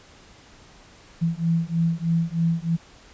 sine beating tone pair, 164.81 / 168.01 Hz, E3 / E3, 0 / +33 cents, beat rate 3.2 Hz, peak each -23 dBFS, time 1.21-2.77 s, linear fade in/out 20 ms, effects pink hiss -50 dBFS RMS until 3.13 s + resampled to 16000 Hz

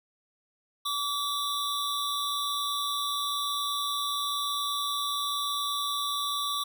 square tone cluster, 1147 / 3562 / 3891 Hz, D6 / A7 / B7, -41 / +21 / -27 cents, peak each -32 / -34 / -35 dBFS, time 0.85-6.64 s, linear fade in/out 10 ms, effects none

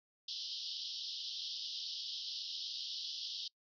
white band-pass noise, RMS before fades -43 dBFS, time 0.28-3.48 s, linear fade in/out 5 ms, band 3000 to 5400 Hz, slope 96 dB/octave, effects noise-tail reverb RT60 0.1 s tail -25 dB re dry

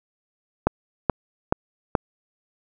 click train, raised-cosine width 1 ms, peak -3 dBFS, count 4, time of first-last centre 0.67-1.952 s, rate 2.34 Hz, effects none

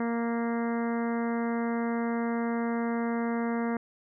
harmonic tone with a mistuned harmonic, 233.1 Hz, A#3, in tune, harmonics 1 / 2 / 3 / 4 / 5 / 6 / 7 / 8 / 9, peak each -28 / -34 / -38 / -40 / -42 / -44 / -45 / -46 / -47 dBFS, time 0-3.77 s, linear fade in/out 2 ms, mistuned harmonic 9, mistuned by -16 cents, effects none

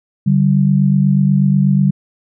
sine tone pair together, 144 / 192.22 Hz, D3 / G3, -34 / -34 cents, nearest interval perfect fourth, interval 500 cents, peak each -12 dBFS, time 0.26-1.91 s, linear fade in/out 10 ms, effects none

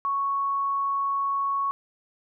sine tone, 1108.7 Hz, C#6, in tune, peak -23 dBFS, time 0.05-1.71 s, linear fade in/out 0 ms, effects none

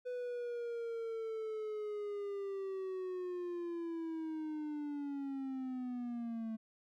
triangle linear sweep, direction down, 498.4 to 220 Hz, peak -36 dBFS, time 0.05-6.57 s, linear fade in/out 20 ms, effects none

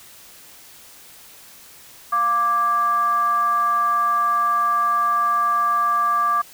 sine tone with frequency modulation, 1174.7 Hz, D6, in tune, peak -16 dBFS, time 2.12-6.42 s, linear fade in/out 10 ms, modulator 474 Hz, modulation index 0.39, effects white hiss -45 dBFS RMS until 6.53 s

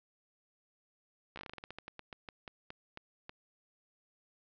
slowing click train, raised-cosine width 0.3 ms, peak -28 dBFS, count 20, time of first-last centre 1.36-3.294 s, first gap 14 ms, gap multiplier 1.19, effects low-pass 5000 Hz 12 dB/octave

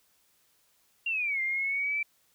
sine exponential two-way sweep, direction down then up, 2800 to 2093 to 2339 Hz, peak -27 dBFS, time 1.06-2.03 s, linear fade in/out 5 ms, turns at 1.41 s, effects white hiss -68 dBFS RMS until 2.34 s

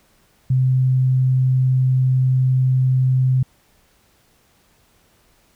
sine tone, 129.4 Hz, C3, 19 cents flat, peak -13 dBFS, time 0.5-3.43 s, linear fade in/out 5 ms, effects pink hiss -58 dBFS RMS until 5.55 s

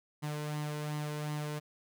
sawtooth tone with flanger, 150 Hz, D3, 37 cents sharp, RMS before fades -37 dBFS, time 0.22-1.6 s, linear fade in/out 20 ms, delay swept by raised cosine 0.98 to 2.08 ms, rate 2.7 Hz, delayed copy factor +0.5, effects none

